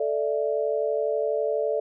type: chord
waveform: sine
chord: A suspended fourth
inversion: none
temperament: equal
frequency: 440 / 587.3 / 659.3 Hz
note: A4 / D5 / E5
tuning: 0 / 0 / 0 cents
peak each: -26 / -26 / -30 dBFS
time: 0-1.8 s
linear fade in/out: 5 ms
effects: none